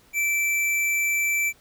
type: tone with hard clipping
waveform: sine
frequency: 2330 Hz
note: D7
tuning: 14 cents flat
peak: -22 dBFS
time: 0.13-1.53 s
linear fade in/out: 50 ms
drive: 18 dB
effects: pink hiss -57 dBFS RMS until 1.6 s